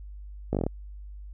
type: slowing click train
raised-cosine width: 2 ms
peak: -13 dBFS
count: 7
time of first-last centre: 0.53-0.665 s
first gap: 18 ms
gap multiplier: 1.09
effects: added 50 Hz sine -39 dBFS peak until 1.33 s